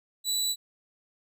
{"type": "tone", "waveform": "25% pulse", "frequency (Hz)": 3951, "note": "B7", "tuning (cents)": 0, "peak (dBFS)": -22, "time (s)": [0.24, 0.56], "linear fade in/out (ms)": 50, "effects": []}